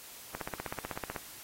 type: click train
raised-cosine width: 0.5 ms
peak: -21 dBFS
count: 14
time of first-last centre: 0.35-1.163 s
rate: 16 Hz
effects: white hiss -49 dBFS RMS until 1.43 s + AAC 48 kbps